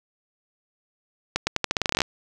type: accelerating click train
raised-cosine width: 0.2 ms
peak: -4 dBFS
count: 15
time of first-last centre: 1.36-2.018 s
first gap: 110 ms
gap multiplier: 0.85
effects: none